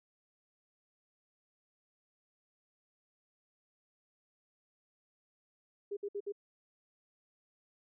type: tone bursts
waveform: sine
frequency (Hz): 405.5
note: G#4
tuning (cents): -41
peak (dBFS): -35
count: 4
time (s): 5.91-6.323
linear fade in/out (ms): 10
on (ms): 59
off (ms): 59
effects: none